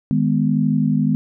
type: chord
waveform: sine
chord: G# minor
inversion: second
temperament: just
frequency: 155.74 / 207.7 / 249.2 Hz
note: D#3 / G#3 / B3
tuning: +2 / 0 / +16 cents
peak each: -19 dBFS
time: 0.11-1.15 s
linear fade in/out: 0 ms
effects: none